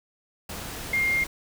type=tone in noise; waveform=sine; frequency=2120 Hz; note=C7; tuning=22 cents sharp; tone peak=-21 dBFS; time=0.93-1.24 s; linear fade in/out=5 ms; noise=pink; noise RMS=-36 dBFS; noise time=0.49-1.27 s; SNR=+12 dB; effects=none